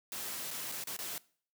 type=noise with dropouts; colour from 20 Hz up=white; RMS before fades=-40 dBFS; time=0.12-1.18 s; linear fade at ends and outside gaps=1 ms; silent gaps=0.507-0.511 / 0.717-0.721 / 0.839-0.871 / 0.966-0.989 s; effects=noise-tail reverb RT60 0.5 s tail -22 dB re dry + high-pass 100 Hz 12 dB/octave

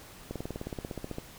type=slowing click train; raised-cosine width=2 ms; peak=-22 dBFS; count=16; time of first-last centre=0.31-1.184 s; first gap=47 ms; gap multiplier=1.03; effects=pink hiss -50 dBFS RMS until 1.38 s

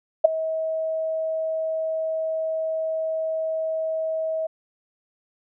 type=tone with ADSR envelope; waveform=sine; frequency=640 Hz; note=D#5; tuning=49 cents sharp; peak=-6 dBFS; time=0.24-4.47 s; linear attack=11 ms; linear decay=10 ms; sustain=-17 dB; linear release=9 ms; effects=none

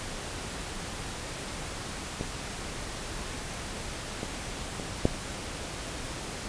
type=clicks; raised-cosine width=2 ms; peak=-18 / -19 / -22 / -7 dBFS; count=4; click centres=2.211 / 4.231 / 4.798 / 5.054 s; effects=pink hiss -37 dBFS RMS until 6.48 s + resampled to 22050 Hz

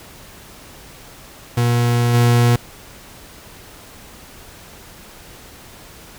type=tone with level steps; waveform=40% pulse; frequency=119.8 Hz; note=A#2; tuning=48 cents sharp; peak=-13 / -10 dBFS; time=1.57-2.56 s; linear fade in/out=5 ms; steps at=2.13 s; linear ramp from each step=20 ms; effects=pink hiss -41 dBFS RMS until 6.18 s

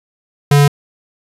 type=tone; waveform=square; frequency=143.6 Hz; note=D3; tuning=39 cents flat; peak=-7 dBFS; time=0.51-0.68 s; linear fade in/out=5 ms; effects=resampled to 32000 Hz

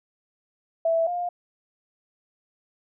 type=tone pair in turn; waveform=sine; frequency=659.3 / 706.2 Hz; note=E5 / F5; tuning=0 / +19 cents; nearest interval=minor second; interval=119 cents; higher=second; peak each=-19 / -25 dBFS; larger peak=first; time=0.85-1.07 / 1.07-1.29 s; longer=neither; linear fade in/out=5 ms; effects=none

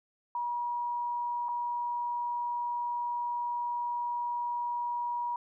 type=tone with dropouts; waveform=sine; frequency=960 Hz; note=B5; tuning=49 cents flat; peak=-30 dBFS; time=0.35-5.36 s; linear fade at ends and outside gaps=2 ms; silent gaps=1.485-1.489 s; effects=none

